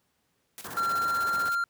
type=noise with tremolo; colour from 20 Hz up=white; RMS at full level=-41 dBFS; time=0.58-1.55 s; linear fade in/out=0 ms; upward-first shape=square; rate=16 Hz; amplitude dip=65%
type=low-pass noise; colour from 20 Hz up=white; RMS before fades=-41 dBFS; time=0.64-1.5 s; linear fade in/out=10 ms; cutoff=1800 Hz; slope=96 dB/octave
type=tone with pitch glide; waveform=triangle; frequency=1372 to 1387.9 Hz; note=F6 to F6; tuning=-31 to -11 cents; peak=-23 dBFS; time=0.77-1.64 s; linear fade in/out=2 ms; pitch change=+20 cents; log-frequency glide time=0.91-1.48 s
effects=pink hiss -73 dBFS RMS until 1.69 s + high-pass 80 Hz 12 dB/octave